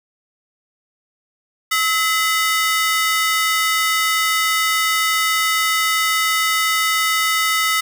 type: ring-modulated tone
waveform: sawtooth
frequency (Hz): 1661.2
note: G#6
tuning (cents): 0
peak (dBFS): -9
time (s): 1.71-7.81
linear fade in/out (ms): 10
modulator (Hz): 367
effects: none